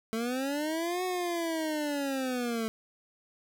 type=linear two-way sweep; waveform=25% pulse; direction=up then down; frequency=220 to 370 to 220 Hz; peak=-26 dBFS; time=0.13-2.68 s; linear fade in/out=0 ms; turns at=1.04 s; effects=none